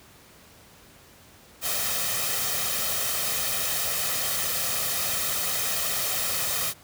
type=noise with comb filter; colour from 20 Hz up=white; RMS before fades=-27 dBFS; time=1.61-6.74 s; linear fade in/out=50 ms; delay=1.6 ms; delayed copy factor=+0.6; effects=pink hiss -52 dBFS RMS until 6.83 s + high-pass 60 Hz 12 dB/octave